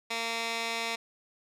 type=tone with band-pass filter; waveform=15% pulse; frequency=229.6 Hz; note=A#3; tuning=26 cents flat; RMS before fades=-33 dBFS; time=0.1-0.96 s; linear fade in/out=10 ms; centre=3200 Hz; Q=0.87; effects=none